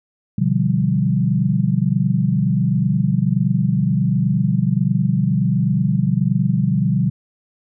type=chord; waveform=sine; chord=G dominant seventh; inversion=first; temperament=equal with one note detuned; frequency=124.76 / 146.83 / 174.61 / 196 Hz; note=B2 / D3 / F3 / G3; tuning=+18 / 0 / 0 / 0 cents; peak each=-20 dBFS; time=0.38-7.1 s; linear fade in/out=5 ms; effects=none